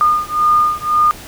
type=beating tone pair; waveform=sine; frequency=1217 / 1218.9 Hz; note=D#6 / D#6; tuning=-39 / -36 cents; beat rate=1.9 Hz; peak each=-14 dBFS; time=0.01-1.11 s; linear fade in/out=0 ms; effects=pink hiss -34 dBFS RMS until 1.27 s